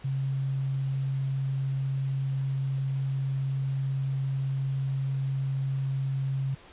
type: tone with quantisation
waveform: sine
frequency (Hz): 135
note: C#3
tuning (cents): -45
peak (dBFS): -26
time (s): 0.04-6.55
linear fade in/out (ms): 10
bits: 9
effects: pink hiss -52 dBFS RMS until 6.72 s + resampled to 8000 Hz